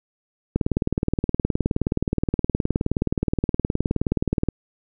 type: click train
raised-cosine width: 3 ms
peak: -7 dBFS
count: 76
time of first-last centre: 0.56-4.487 s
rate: 19.1 Hz
effects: none